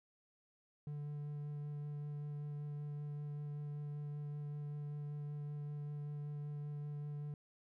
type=tone with vibrato; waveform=triangle; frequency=146.83 Hz; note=D3; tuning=in tune; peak=-39 dBFS; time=0.87-7.34 s; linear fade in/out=2 ms; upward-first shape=sine; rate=5.2 Hz; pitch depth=10 cents each way; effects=none